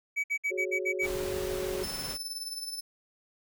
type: tone bursts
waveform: triangle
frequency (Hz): 2276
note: C#7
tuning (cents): +45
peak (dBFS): -25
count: 7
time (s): 0.16-1.068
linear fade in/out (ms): 20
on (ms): 80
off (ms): 58
type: chord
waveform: sine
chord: F# suspended second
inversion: none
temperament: just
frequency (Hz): 370 / 416.2 / 555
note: F#4 / G#4 / C#5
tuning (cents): 0 / +4 / +2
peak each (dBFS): -33 / -37 / -38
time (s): 0.5-1.85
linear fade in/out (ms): 20
type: noise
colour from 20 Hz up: pink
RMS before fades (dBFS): -39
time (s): 1.01-2.18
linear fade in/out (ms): 50
type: tone with tremolo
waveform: sawtooth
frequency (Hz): 5274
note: E8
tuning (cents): 0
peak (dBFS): -30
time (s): 1.83-2.81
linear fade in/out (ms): 10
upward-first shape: triangle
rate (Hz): 19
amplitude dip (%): 65
effects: none